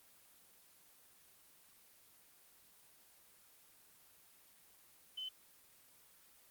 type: tone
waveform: sine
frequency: 3045 Hz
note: F#7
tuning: 49 cents sharp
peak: -40 dBFS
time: 5.17-5.29 s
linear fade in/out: 10 ms
effects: white hiss -65 dBFS RMS until 6.5 s + Opus 24 kbps